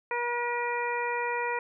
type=harmonic tone; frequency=480 Hz; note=B4; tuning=49 cents flat; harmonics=1 / 2 / 3 / 4 / 5; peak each=-33 / -31 / -38 / -35 / -36 dBFS; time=0.11-1.59 s; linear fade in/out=2 ms; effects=none